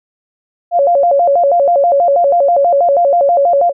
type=tone with vibrato; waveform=sine; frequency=624 Hz; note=D#5; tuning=5 cents sharp; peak=-7 dBFS; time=0.71-3.73 s; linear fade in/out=50 ms; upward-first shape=square; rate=6.2 Hz; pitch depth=190 cents each way; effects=none